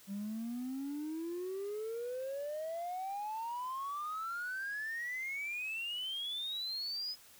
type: exponential sweep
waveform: triangle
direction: up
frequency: 194.2 to 5090 Hz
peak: -34 dBFS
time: 0.07-7.16 s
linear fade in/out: 50 ms
effects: tanh soft clip ceiling -33 dBFS + white hiss -59 dBFS RMS until 7.39 s